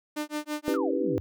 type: tone with tremolo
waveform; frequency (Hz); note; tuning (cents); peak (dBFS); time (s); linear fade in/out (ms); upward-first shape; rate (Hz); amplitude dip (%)
sawtooth; 300.3; D4; +39; -24; 0.16-0.78; 10; sine; 6; 100
type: chord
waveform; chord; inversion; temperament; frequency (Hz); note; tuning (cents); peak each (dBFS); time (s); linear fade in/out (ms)
sine; C# half-diminished seventh; none; equal with one note detuned; 277.2 / 321.5 / 392 / 493.9; C#4 / E4 / G4 / B4; 0 / -43 / 0 / 0; -30; 0.68-1.18; 0
type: exponential sweep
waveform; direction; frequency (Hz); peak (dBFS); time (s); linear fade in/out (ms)
sine; down; 1481 to 90; -33; 0.74-1.2; 0
effects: none